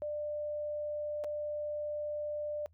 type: tone with dropouts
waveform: sine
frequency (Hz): 595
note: D5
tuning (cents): +22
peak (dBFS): -34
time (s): 0.02-2.66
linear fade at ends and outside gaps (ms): 0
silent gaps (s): 1.239-1.244
effects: noise-tail reverb RT60 0.1 s tail -25 dB re dry + added 81 Hz sine -61 dBFS peak until 2.73 s